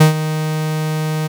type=tone with ADSR envelope; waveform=45% pulse; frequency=155.56 Hz; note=D#3; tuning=in tune; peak=-4 dBFS; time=0-1.28 s; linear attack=9 ms; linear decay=120 ms; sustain=-13 dB; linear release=17 ms; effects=none